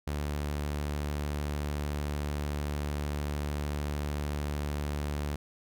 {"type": "tone", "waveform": "sawtooth", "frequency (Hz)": 73.3, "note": "D2", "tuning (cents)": -3, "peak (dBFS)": -27, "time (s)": [0.07, 5.36], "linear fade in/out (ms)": 5, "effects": []}